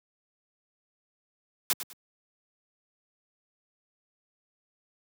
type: noise with echo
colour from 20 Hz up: white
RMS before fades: -25 dBFS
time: 1.7-1.73 s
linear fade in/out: 0 ms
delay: 100 ms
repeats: 2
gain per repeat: -11 dB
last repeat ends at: 1.93 s
effects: high-pass 150 Hz 12 dB/octave